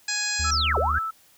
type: harmonic tone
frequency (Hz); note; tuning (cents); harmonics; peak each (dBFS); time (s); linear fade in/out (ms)
832; G#5; +3; 1 / 2 / 3 / 4 / 5 / 6 / 7 / 8 / 9; -42 / -30 / -33 / -42 / -32 / -32 / -39 / -36 / -30; 0.08-0.51; 5
type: tone with vibrato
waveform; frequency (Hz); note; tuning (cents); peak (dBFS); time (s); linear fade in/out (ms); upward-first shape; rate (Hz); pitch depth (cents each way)
triangle; 76.2; D#2; -36; -24; 0.39-0.99; 10; sine; 5.1; 13
type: tone with tremolo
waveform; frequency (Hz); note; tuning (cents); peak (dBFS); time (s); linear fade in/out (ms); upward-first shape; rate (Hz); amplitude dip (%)
sine; 1316; E6; -3; -24; 0.44-1.11; 10; triangle; 4.1; 35
type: linear two-way sweep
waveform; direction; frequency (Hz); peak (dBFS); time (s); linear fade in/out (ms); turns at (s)
sine; down then up; 6010 to 373.6 to 1686; -22; 0.51-0.99; 10; 0.78
effects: white hiss -57 dBFS RMS until 1.37 s